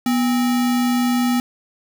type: tone with sample-and-hold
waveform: sine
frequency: 244.6 Hz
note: B3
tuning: 16 cents flat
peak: -15 dBFS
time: 0.06-1.4 s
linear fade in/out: 2 ms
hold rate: 1050 Hz
effects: none